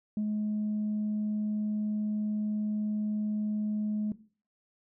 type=tone; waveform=sine; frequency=211.6 Hz; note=G#3; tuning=33 cents sharp; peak=-26 dBFS; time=0.17-4.12 s; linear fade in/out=2 ms; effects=noise-tail reverb RT60 0.4 s tail -17 dB re dry + tanh soft clip ceiling -25 dBFS